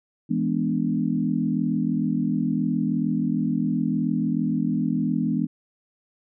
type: chord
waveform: sine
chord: E dominant seventh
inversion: none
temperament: equal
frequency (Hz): 164.81 / 207.7 / 246.9 / 293.7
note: E3 / G#3 / B3 / D4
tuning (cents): 0 / 0 / 0 / 0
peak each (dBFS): -27 / -26 / -25 / -28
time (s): 0.29-5.47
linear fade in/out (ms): 20
effects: none